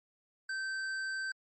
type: tone with tanh clipping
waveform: sine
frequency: 1552 Hz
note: G6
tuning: 18 cents flat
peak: -36 dBFS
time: 0.49-1.32 s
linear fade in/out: 5 ms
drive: 12 dB
effects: MP3 32 kbps